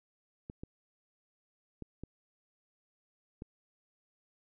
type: clicks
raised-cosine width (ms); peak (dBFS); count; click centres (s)
3; -29; 5; 0.499 / 0.635 / 1.823 / 2.036 / 3.421
effects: none